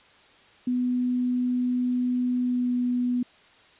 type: tone with pitch glide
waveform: sine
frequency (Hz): 248.5 to 246.4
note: B3 to B3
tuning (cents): +11 to -4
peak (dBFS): -22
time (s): 0.67-3.23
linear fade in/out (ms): 5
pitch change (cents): -15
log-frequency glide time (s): 2.4-2.73
effects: white hiss -55 dBFS RMS until 3.79 s + resampled to 8000 Hz